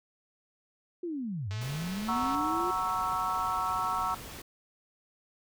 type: linear two-way sweep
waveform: sine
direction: down then up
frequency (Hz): 363 to 92.5 to 363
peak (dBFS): -32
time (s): 1.03-2.71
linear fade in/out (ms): 5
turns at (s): 1.49
type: click train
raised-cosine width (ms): 0.2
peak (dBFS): -27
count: 182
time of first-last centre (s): 1.51-2.348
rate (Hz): 216
type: noise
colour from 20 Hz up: pink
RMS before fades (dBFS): -44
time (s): 1.61-4.42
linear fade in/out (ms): 5
type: chord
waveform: sine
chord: F# dominant seventh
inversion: none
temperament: equal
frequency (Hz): 740 / 932.3 / 1108.7 / 1318.5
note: F#5 / A#5 / C#6 / E6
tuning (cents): 0 / 0 / 0 / 0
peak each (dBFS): -36 / -34 / -33 / -32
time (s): 2.08-4.15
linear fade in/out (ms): 10
effects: none